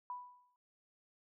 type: tone with exponential decay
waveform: sine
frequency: 987.8 Hz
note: B5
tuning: in tune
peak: -38 dBFS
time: 0.1-0.56 s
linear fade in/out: 1 ms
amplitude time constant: 100 ms
effects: none